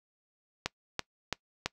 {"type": "click train", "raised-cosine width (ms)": 0.2, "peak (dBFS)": -12, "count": 4, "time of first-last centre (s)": [0.66, 1.66], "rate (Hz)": 3, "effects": ["noise-tail reverb RT60 0.1 s tail -23 dB re dry"]}